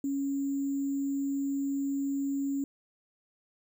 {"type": "tone with sample-and-hold", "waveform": "sine", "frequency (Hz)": 277.2, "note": "C#4", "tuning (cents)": 0, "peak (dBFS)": -28, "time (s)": [0.04, 2.64], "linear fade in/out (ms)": 2, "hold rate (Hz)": 7350, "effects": []}